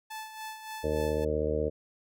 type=tone with tremolo; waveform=sawtooth; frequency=873 Hz; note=A5; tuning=14 cents flat; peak=-33 dBFS; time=0.1-1.25 s; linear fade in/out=10 ms; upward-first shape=sine; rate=3.5 Hz; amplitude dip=60%
type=harmonic tone; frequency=76.4 Hz; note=D#2; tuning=31 cents flat; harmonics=1 / 2 / 3 / 4 / 5 / 6 / 7 / 8; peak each=-34 / -39 / -40 / -37 / -39 / -30 / -34 / -37 dBFS; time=0.83-1.7 s; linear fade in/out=20 ms
effects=none